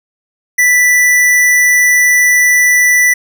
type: tone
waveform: square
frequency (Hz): 1975.5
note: B6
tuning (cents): 0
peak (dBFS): -7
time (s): 0.58-3.14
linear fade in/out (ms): 10
effects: none